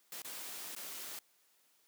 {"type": "noise with dropouts", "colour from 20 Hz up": "white", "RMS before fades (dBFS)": -45, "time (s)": [0.12, 1.19], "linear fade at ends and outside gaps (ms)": 2, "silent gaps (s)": [[0.22, 0.246], [0.751, 0.763]], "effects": ["white hiss -71 dBFS RMS until 1.87 s", "high-pass 200 Hz 12 dB/octave"]}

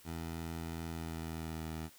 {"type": "tone with pitch glide", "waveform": "15% pulse", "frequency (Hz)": [82.41, 79.83], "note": ["E2", "D#2"], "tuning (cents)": [0, 45], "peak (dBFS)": -33, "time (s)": [0.04, 1.9], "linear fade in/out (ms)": 50, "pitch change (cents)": -55, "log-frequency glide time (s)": [0.87, 1.69], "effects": ["white hiss -60 dBFS RMS until 1.98 s"]}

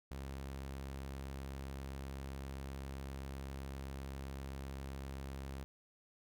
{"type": "tone", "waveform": "sawtooth", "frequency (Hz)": 67.7, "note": "C#2", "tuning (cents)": -40, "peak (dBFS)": -39, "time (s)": [0.11, 5.64], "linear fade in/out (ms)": 0, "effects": []}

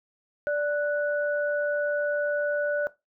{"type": "tone pair together", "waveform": "sine", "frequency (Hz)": [586, 1478.3], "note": ["D5", "F#6"], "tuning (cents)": [-4, -2], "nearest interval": "octave + major third", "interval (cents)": 1602, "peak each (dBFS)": [-24, -30], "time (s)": [0.47, 2.87], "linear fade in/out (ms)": 0, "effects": ["noise-tail reverb RT60 0.2 s tail -17 dB re dry"]}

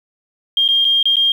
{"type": "tone with dropouts", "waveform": "sine", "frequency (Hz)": 3212, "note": "G7", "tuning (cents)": 41, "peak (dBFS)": -11, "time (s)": [0.57, 1.32], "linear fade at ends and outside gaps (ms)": 2, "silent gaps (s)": [[0.679, 0.687], [0.846, 0.85], [1.029, 1.055], [1.158, 1.167]], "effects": ["7-bit"]}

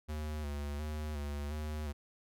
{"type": "tone with vibrato", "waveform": "square", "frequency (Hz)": 74.3, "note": "D2", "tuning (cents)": 21, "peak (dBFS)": -37, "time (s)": [0.08, 1.93], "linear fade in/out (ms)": 20, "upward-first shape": "square", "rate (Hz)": 1.4, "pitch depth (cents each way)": 43, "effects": []}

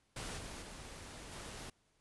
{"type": "noise with level steps", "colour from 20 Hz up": "pink", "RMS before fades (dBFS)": [-43, -47, -50, -47], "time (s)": [0.16, 1.7], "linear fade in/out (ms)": 5, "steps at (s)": [0.37, 0.61, 1.31], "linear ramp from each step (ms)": 20, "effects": ["pink hiss -75 dBFS RMS until 2 s", "resampled to 24000 Hz"]}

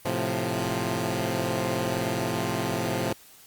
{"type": "chord", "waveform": "10% pulse", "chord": "F major", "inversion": "first", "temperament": "equal", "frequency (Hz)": [110, 130.81, 174.61], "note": ["A2", "C3", "F3"], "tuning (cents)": [0, 0, 0], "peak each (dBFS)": -22, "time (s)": [0.05, 3.13], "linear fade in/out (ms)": 5, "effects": ["white hiss -52 dBFS RMS until 3.46 s", "Opus 32 kbps"]}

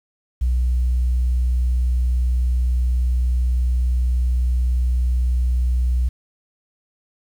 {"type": "tone", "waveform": "sine", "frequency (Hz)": 61.74, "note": "B1", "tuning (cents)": 0, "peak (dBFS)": -14, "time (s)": [0.41, 6.09], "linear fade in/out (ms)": 10, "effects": ["tanh soft clip ceiling -13 dBFS", "8-bit"]}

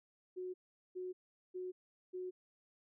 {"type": "tone bursts", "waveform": "sine", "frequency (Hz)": 366.6, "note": "F#4", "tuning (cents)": -16, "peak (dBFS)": -40, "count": 4, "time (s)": [0.36, 2.31], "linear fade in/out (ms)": 20, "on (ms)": 180, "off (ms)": 410, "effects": []}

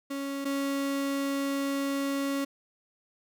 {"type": "tone pair in turn", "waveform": "35% pulse", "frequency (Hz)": [277.2, 277.2], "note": ["C#4", "C#4"], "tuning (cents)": [0, 0], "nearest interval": "unison", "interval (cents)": 0, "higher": "neither", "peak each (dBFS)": [-30, -26], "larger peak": "second", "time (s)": [[0.1, 0.45], [0.45, 2.45]], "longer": "second", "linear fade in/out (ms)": 10, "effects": []}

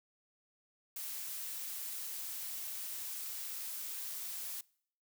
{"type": "noise", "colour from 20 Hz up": "blue", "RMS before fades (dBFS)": -42, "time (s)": [0.96, 4.61], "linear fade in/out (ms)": 5, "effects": ["noise-tail reverb RT60 0.6 s tail -24 dB re dry"]}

